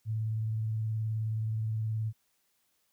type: tone with vibrato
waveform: sine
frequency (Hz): 110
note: A2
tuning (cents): 0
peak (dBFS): -29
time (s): 0.05-2.13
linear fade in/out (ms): 50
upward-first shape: square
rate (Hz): 19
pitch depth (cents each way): 20
effects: white hiss -74 dBFS RMS until 2.92 s